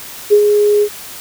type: tone with ADSR envelope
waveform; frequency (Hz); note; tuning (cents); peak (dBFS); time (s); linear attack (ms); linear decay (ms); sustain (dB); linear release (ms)
sine; 415.3; G#4; 0; -3; 0.3-0.89; 29; 78; -5; 65
effects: white hiss -31 dBFS RMS until 1.2 s